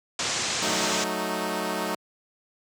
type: low-pass noise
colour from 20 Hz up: white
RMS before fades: -28 dBFS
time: 0.19-1.04 s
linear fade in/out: 2 ms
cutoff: 7700 Hz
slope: 48 dB/octave
type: chord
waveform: 10% pulse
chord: D# diminished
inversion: first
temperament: equal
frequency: 185 / 220 / 311.1 Hz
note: F#3 / A3 / D#4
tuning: 0 / 0 / 0 cents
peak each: -23 dBFS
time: 0.62-1.95 s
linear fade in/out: 5 ms
effects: high-pass 100 Hz 12 dB/octave